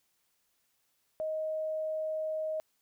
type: tone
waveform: sine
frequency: 627 Hz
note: D#5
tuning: 13 cents sharp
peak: -31 dBFS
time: 1.2-2.6 s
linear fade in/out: 0 ms
effects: white hiss -75 dBFS RMS until 2.81 s